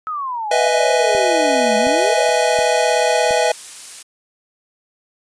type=exponential two-way sweep; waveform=sine; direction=down then up; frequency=1302 to 211.4 to 664 Hz; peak=-21 dBFS; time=0.07-2.29 s; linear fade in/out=0 ms; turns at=1.77 s
type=chord; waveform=square; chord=E major seventh; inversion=second; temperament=equal; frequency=493.9 / 622.3 / 659.3 / 830.6 Hz; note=B4 / D#5 / E5 / G#5; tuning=0 / 0 / 0 / 0 cents; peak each=-20 dBFS; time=0.51-3.52 s; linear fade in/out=5 ms
type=click train; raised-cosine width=3 ms; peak=-20 dBFS; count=4; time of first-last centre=1.15-3.308 s; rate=1.39 Hz
type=noise; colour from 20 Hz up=blue; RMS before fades=-31 dBFS; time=1.97-4.03 s; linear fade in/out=10 ms
effects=resampled to 22050 Hz